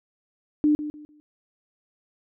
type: tone with echo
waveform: sine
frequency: 299.5 Hz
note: D4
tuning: 34 cents sharp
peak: -16 dBFS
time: 0.64-0.75 s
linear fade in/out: 0 ms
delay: 150 ms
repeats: 3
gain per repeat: -12 dB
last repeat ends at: 1.2 s
effects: none